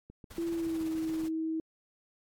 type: click train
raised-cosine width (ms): 3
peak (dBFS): -36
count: 9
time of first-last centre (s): 0.1-1.236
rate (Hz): 7.04
type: noise with tremolo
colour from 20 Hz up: pink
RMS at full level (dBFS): -48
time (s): 0.3-1.29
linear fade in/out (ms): 10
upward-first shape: sine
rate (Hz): 18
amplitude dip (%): 45
type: tone with pitch glide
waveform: sine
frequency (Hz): 335.6 to 320.6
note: E4 to E4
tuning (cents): +31 to -48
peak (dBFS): -30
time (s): 0.38-1.6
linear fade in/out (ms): 2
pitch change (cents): -79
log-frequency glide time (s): 0.52-0.85
effects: AAC 64 kbps